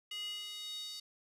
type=tone with high-pass filter sweep; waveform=square; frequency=415.3 Hz; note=G#4; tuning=in tune; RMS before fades=-43 dBFS; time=0.11-1 s; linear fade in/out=5 ms; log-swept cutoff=2700 to 4200 Hz; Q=7.2; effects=resampled to 32000 Hz